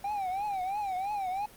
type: tone with vibrato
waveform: triangle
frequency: 784 Hz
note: G5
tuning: in tune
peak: -28 dBFS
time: 0.04-1.46 s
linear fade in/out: 5 ms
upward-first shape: triangle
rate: 3 Hz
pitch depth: 150 cents each way
effects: pink hiss -53 dBFS RMS until 1.56 s + Opus 32 kbps